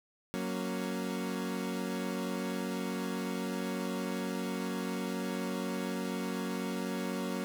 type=chord; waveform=30% pulse; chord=F# major; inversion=none; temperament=equal; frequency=185 / 233.1 / 277.2 Hz; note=F#3 / A#3 / C#4; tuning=0 / 0 / 0 cents; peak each=-34 / -35 / -37 dBFS; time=0.34-7.44 s; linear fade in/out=0 ms; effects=11-bit

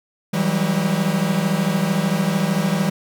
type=tone cluster; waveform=45% pulse; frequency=161.8 / 186.4 / 199.7 Hz; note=E3 / F#3 / G3; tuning=-32 / +13 / +32 cents; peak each=-22 dBFS; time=0.33-2.9 s; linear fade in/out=10 ms; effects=none

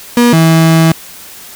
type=tone pair in turn; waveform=35% pulse; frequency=239.9 / 162.68 Hz; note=A#3 / E3; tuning=+50 / -23 cents; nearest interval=perfect fifth; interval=673 cents; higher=first; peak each=-3 dBFS; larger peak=neither; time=0.17-0.33 / 0.33-0.92 s; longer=second; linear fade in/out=2 ms; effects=white hiss -32 dBFS RMS until 1.55 s

